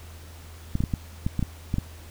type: clicks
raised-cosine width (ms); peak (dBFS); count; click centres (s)
5; -12; 9; 0.754 / 0.805 / 0.838 / 0.938 / 1.265 / 1.393 / 1.427 / 1.741 / 1.784
effects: added 81 Hz sine -42 dBFS peak until 2.1 s + pink hiss -49 dBFS RMS until 2.1 s